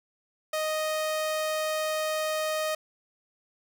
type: tone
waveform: sawtooth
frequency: 622.3 Hz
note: D#5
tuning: in tune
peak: -23 dBFS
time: 0.53-2.75 s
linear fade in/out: 5 ms
effects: none